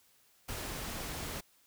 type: noise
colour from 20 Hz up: pink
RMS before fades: -40 dBFS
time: 0.48-1.41 s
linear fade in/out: 10 ms
effects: white hiss -67 dBFS RMS until 1.66 s